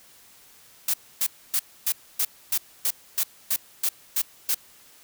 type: noise bursts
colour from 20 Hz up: blue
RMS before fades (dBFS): -23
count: 12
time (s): 0.88-4.546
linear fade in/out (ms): 5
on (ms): 58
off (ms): 270
effects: white hiss -53 dBFS RMS until 5.03 s